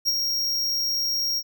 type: tone with ADSR envelope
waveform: square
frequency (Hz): 5588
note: F8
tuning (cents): 0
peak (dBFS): -18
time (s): 0.05-1.43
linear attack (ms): 32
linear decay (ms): 34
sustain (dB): -5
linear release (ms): 54
effects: none